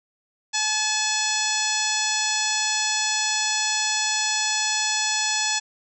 harmonic tone with a mistuned harmonic, 859 Hz, A5, 42 cents flat, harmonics 1 / 2 / 3 / 4 / 5 / 6 / 7 / 8 / 9, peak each -30 / -30 / -30 / -30 / -30 / -30 / -30 / -30 / -30 dBFS, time 0.53-5.6 s, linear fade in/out 20 ms, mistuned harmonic 7, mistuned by -36 cents, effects none

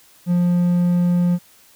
triangle tone, 176 Hz, F3, 14 cents sharp, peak -12 dBFS, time 0.26-1.39 s, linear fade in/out 50 ms, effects white hiss -51 dBFS RMS until 1.75 s

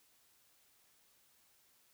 silence, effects white hiss -70 dBFS RMS until 1.93 s

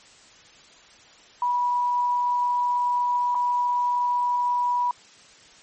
sine tone with dropouts, 976 Hz, B5, 21 cents flat, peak -20 dBFS, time 1.42-4.91 s, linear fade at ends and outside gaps 2 ms, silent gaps 3.347-3.351 s, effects white hiss -51 dBFS RMS until 5.62 s + MP3 32 kbps

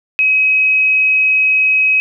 sine tone, 2543 Hz, D#7, 37 cents sharp, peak -9 dBFS, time 0.19-2 s, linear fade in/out 0 ms, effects none

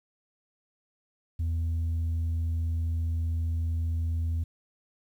sine tone, 82.41 Hz, E2, in tune, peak -23 dBFS, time 1.39-4.44 s, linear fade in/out 10 ms, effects tanh soft clip ceiling -25 dBFS + 10-bit

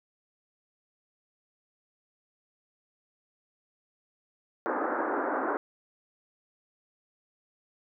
pink band-pass noise, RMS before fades -30 dBFS, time 4.66-5.57 s, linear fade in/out 0 ms, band 270 to 1600 Hz, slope 48 dB/octave, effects none

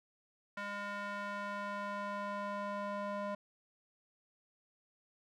square tone with band-pass filter sweep, 203.2 Hz, G#3, 38 cents flat, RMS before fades -40 dBFS, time 0.57-3.35 s, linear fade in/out 5 ms, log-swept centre 1500 to 800 Hz, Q 1.7, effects none

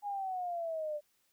sine exponential sweep, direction down, 830 to 587.3 Hz, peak -34 dBFS, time 0.02-1.01 s, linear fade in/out 50 ms, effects white hiss -74 dBFS RMS until 1.32 s

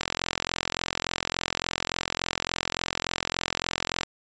click train, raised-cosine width 0.2 ms, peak -7 dBFS, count 176, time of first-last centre 0.01-4.033 s, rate 43.5 Hz, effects resampled to 16000 Hz

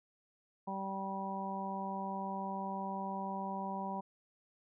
harmonic tone, 194.1 Hz, G3, 17 cents flat, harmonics 1 / 2 / 3 / 4 / 5, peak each -41 / -49 / -47 / -42 / -41 dBFS, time 0.67-4.01 s, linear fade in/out 10 ms, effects none

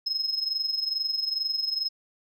sine tone with amplitude modulation, 5150 Hz, E8, 41 cents flat, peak -21 dBFS, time 0.06-1.89 s, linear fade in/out 10 ms, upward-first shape sine, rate 22.3 Hz, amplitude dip 75%, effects tanh soft clip ceiling -21 dBFS

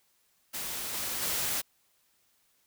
white noise with level steps, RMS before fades -36 / -34 / -31 dBFS, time 0.53-1.62 s, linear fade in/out 20 ms, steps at 0.93 / 1.21 s, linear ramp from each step 20 ms, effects white hiss -70 dBFS RMS until 2.66 s

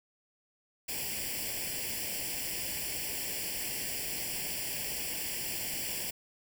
white noise with comb filter, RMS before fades -36 dBFS, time 0.88-6.11 s, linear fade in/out 10 ms, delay 0.39 ms, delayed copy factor +0.9, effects none

